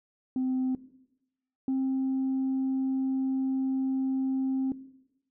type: tone pair in turn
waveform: sine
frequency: 258.4 / 264.7 Hz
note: C4 / C4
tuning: -21 / +20 cents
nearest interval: unison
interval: 41 cents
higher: second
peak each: -24 / -23 dBFS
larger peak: second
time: 0.36-0.75 / 1.68-4.72 s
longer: second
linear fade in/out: 2 ms
effects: noise-tail reverb RT60 0.9 s tail -17 dB re dry + tanh soft clip ceiling -23 dBFS